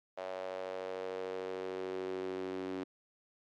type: tone with high-pass filter sweep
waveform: sawtooth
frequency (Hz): 93.4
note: F#2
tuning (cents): +17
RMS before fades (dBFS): -40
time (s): 0.17-2.84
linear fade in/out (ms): 10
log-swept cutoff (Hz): 600 to 310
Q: 4.7
effects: low-pass 4000 Hz 12 dB/octave